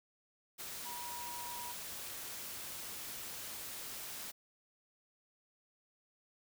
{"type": "tone in noise", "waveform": "sine", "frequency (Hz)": 962, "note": "B5", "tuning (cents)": -46, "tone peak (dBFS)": -45, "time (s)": [0.85, 1.73], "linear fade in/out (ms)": 20, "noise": "white", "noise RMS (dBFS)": -45, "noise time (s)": [0.58, 4.32], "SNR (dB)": -3, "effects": []}